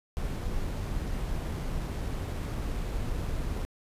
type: noise with sample-and-hold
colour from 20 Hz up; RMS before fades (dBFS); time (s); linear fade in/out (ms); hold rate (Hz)
brown; -32; 0.17-3.65; 0; 11025
effects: resampled to 32000 Hz